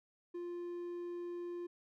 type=tone; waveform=triangle; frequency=349.2 Hz; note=F4; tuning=in tune; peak=-38 dBFS; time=0.34-1.67 s; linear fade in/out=10 ms; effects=none